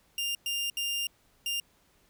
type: tone bursts at uneven times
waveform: sawtooth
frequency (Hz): 2800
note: F7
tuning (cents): +4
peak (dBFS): -26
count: 4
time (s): 0.18-0.35 / 0.46-0.7 / 0.77-1.07 / 1.46-1.6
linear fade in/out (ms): 2
effects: pink hiss -66 dBFS RMS until 2.09 s